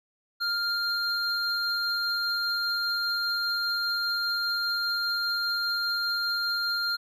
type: tone pair together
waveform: triangle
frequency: 1400 / 4195 Hz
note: F6 / C8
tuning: +4 / +4 cents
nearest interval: octave + perfect fifth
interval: 1900 cents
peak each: -27 dBFS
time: 0.4-6.97 s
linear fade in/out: 20 ms
effects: none